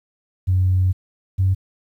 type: tone pair in turn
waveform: sine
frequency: 92.5 / 94.66 Hz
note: F#2 / F#2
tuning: 0 / +40 cents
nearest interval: unison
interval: 40 cents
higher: second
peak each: -13 dBFS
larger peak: neither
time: 0.47-0.93 / 1.38-1.55 s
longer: first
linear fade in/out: 20 ms
effects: tanh soft clip ceiling -9 dBFS + 9-bit